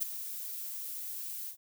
violet noise with ADSR envelope, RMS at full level -29 dBFS, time 0-1.57 s, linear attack 26 ms, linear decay 8 ms, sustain -11 dB, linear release 94 ms, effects none

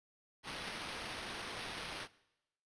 white noise with sample-and-hold, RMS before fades -44 dBFS, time 0.43-2.08 s, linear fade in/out 50 ms, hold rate 7350 Hz, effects noise-tail reverb RT60 0.9 s tail -20 dB re dry + resampled to 22050 Hz

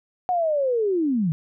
sine linear sweep, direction down, 740 to 147.6 Hz, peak -19 dBFS, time 0.29-1.32 s, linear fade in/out 0 ms, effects none

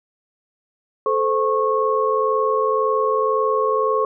sine tone cluster, 436.1 / 518 / 1095 Hz, A4 / C5 / C#6, -15 / -17 / -22 cents, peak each -20 / -22 / -20 dBFS, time 1.06-4.05 s, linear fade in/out 2 ms, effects none

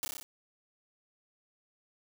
white noise with echo, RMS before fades -34 dBFS, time 0.03-0.05 s, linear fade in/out 0 ms, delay 30 ms, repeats 6, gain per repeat -2 dB, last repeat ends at 0.23 s, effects none

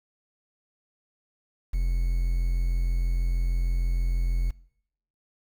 triangle tone with quantisation, 43.18 Hz, F1, 19 cents flat, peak -20 dBFS, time 1.73-4.51 s, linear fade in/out 10 ms, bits 8, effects noise-tail reverb RT60 0.7 s tail -22 dB re dry

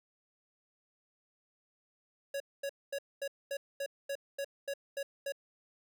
square tone bursts, 557 Hz, C#5, 8 cents sharp, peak -35 dBFS, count 11, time 2.34-5.322 s, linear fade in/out 5 ms, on 62 ms, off 230 ms, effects none

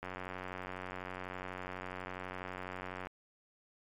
click train, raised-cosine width 0.5 ms, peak -26 dBFS, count 281, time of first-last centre 0.03-3.07 s, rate 92.1 Hz, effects MP3 96 kbps

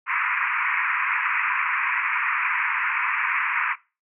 white band-pass noise, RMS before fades -24 dBFS, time 0.06-3.76 s, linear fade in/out 50 ms, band 950 to 2500 Hz, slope 96 dB/octave, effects noise-tail reverb RT60 0.3 s tail -21 dB re dry

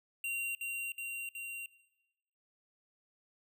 square tone with echo, 2760 Hz, F7, 21 cents flat, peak -35 dBFS, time 0.24-0.55 s, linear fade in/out 2 ms, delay 370 ms, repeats 3, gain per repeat -2 dB, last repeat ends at 1.66 s, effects noise-tail reverb RT60 1.0 s tail -17 dB re dry

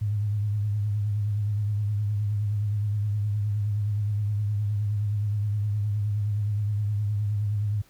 sine tone with vibrato, 103.9 Hz, G#2, 1 cent sharp, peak -23 dBFS, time 0.01-7.82 s, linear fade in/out 10 ms, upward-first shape triangle, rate 9.6 Hz, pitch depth 61 cents each way, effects pink hiss -59 dBFS RMS until 7.89 s

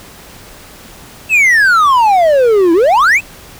triangle exponential two-way sweep, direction down then up, 2700 to 323.1 to 2700 Hz, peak -4 dBFS, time 1.29-3.21 s, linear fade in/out 50 ms, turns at 2.73 s, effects pink hiss -36 dBFS RMS until 3.59 s

